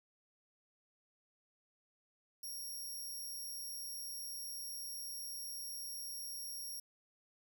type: tone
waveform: 10% pulse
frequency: 5588 Hz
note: F8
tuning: in tune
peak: -37 dBFS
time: 2.43-6.8 s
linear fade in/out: 5 ms
effects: none